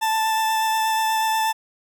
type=tone with vibrato; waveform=40% pulse; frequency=882 Hz; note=A5; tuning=4 cents sharp; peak=-18 dBFS; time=0.01-1.53 s; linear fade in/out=20 ms; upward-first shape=sine; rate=8.3 Hz; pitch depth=10 cents each way; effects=none